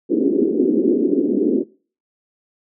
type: band-pass noise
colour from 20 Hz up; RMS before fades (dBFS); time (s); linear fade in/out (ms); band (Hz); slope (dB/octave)
white; -17; 0.09-1.64; 20; 230 to 400; 48
effects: noise-tail reverb RT60 0.4 s tail -22 dB re dry